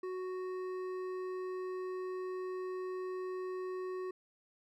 sine tone with hard clipping, 369.9 Hz, F#4, in tune, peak -39 dBFS, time 0.03-4.11 s, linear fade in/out 5 ms, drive 9 dB, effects none

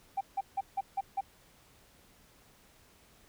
sine tone bursts, 784 Hz, G5, in tune, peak -27 dBFS, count 6, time 0.17-1.21 s, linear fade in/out 10 ms, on 40 ms, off 160 ms, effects tanh soft clip ceiling -25 dBFS + pink hiss -62 dBFS RMS until 3.28 s

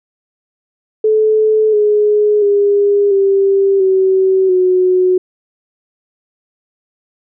sine tone with pitch steps, 433.2 / 419.2 / 405.6 / 392.5 / 379.7 / 367.4 Hz, A4 / G#4 / G#4 / G4 / F#4 / F#4, -27 / +16 / -41 / +2 / +45 / -12 cents, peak -8 dBFS, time 1.04-5.18 s, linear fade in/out 5 ms, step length 690 ms, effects none

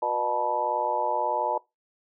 harmonic tone with a mistuned harmonic, 121.5 Hz, B2, 28 cents flat, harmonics 3 / 4 / 5 / 6 / 7 / 8, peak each -38 / -33 / -30 / -38 / -27 / -30 dBFS, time 0.02-1.58 s, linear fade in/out 5 ms, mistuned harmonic 7, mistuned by +46 cents, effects noise-tail reverb RT60 0.2 s tail -22 dB re dry

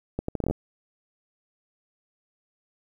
accelerating click train, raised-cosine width 2 ms, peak -14 dBFS, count 9, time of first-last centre 0.19-0.51 s, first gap 94 ms, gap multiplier 0.73, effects 9-bit

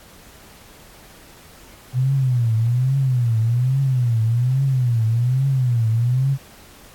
sine tone with vibrato, 123.47 Hz, B2, in tune, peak -15 dBFS, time 1.93-6.38 s, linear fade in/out 50 ms, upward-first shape triangle, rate 1.2 Hz, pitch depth 200 cents each way, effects pink hiss -46 dBFS RMS until 6.94 s + AAC 64 kbps

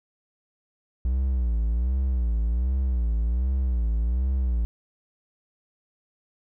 triangle tone with vibrato, 60.5 Hz, B1, 35 cents flat, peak -19 dBFS, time 1.05-4.65 s, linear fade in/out 0 ms, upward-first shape sine, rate 1.3 Hz, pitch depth 150 cents each way, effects none

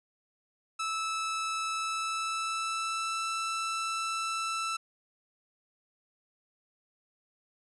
sawtooth tone with pitch glide, 1310 to 1326 Hz, E6 to E6, -11 to +10 cents, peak -27 dBFS, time 0.79-4.77 s, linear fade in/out 10 ms, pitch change +21 cents, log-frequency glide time 1.72-3.27 s, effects resampled to 24000 Hz

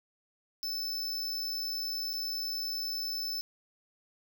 square tone with dropouts, 5270 Hz, E8, 1 cent flat, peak -33 dBFS, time 0.63-3.41 s, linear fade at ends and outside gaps 0 ms, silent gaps 2.131-2.137 s, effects none

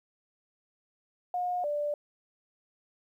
sine tone pair in turn, 718 / 588.1 Hz, F5 / D5, +48 / +2 cents, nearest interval minor third, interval 346 cents, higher first, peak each -28 dBFS, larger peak neither, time 1.34-1.64 / 1.64-1.94 s, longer neither, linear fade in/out 2 ms, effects 11-bit

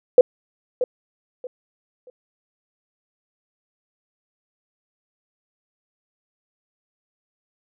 sine tone with echo, 501 Hz, B4, 25 cents sharp, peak -5 dBFS, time 0.18-0.21 s, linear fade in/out 2 ms, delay 630 ms, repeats 3, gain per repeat -12 dB, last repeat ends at 2.1 s, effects none

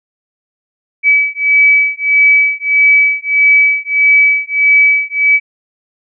sine beating tone pair, 2288 / 2289.6 Hz, D7 / D7, -46 / -45 cents, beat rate 1.6 Hz, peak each -10 dBFS, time 1.03-5.4 s, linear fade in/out 50 ms, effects none

